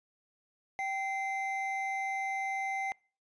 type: tone pair together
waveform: triangle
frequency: 777.3 / 2073 Hz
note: G5 / C7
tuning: -15 / -17 cents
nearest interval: octave + perfect fourth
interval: 1698 cents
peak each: -32 / -34 dBFS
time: 0.79-2.92 s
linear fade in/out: 0 ms
effects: noise-tail reverb RT60 0.4 s tail -26 dB re dry + resampled to 22050 Hz